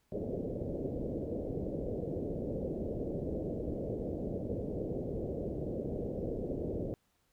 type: low-pass noise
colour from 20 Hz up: white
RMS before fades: -37 dBFS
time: 0.12-6.94 s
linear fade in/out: 0 ms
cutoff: 560 Hz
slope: 48 dB/octave
effects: pink hiss -75 dBFS RMS until 7.32 s